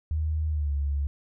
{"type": "tone with pitch glide", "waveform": "sine", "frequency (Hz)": [77.78, 70.91], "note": ["D#2", "C#2"], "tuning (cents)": [0, 40], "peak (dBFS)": -24, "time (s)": [0.11, 1.07], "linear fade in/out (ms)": 0, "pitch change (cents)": -160, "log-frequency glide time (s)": [0.49, 0.73], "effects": []}